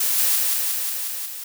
blue noise with echo, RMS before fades -21 dBFS, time 0-0.36 s, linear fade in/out 5 ms, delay 180 ms, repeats 6, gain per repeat -2 dB, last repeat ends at 1.44 s, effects none

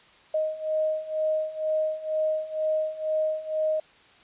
sine beating tone pair, 622.3 / 624.4 Hz, D#5 / D#5, 0 / +6 cents, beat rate 2.1 Hz, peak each -29 / -26 dBFS, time 0.34-3.8 s, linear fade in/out 5 ms, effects white hiss -55 dBFS RMS until 4.23 s + resampled to 8000 Hz

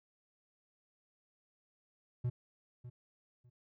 triangle tone with echo, 122.5 Hz, B2, 14 cents flat, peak -29 dBFS, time 2.24-2.3 s, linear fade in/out 10 ms, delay 600 ms, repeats 2, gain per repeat -14 dB, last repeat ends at 3.5 s, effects none

